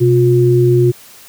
sine tone pair together, 127.1 / 356.4 Hz, C3 / F4, -50 / +35 cents, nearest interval octave + tritone, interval 1785 cents, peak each -10 dBFS, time 0-0.92 s, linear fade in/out 20 ms, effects white hiss -40 dBFS RMS until 1.28 s + high-pass 60 Hz 12 dB/octave

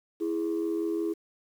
sine tone pair together, 329.7 / 415.3 Hz, E4 / G#4, 0 / 0 cents, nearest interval major third, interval 400 cents, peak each -27 / -30 dBFS, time 0.2-1.14 s, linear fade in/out 20 ms, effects tanh soft clip ceiling -22 dBFS + 9-bit

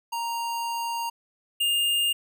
square tone pair in turn, 932.3 / 2820 Hz, A#5 / F7, 0 / +16 cents, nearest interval octave + perfect fifth, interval 1916 cents, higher second, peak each -28 / -22 dBFS, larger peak second, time 0.12-1.1 / 1.6-2.13 s, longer first, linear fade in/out 10 ms, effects none

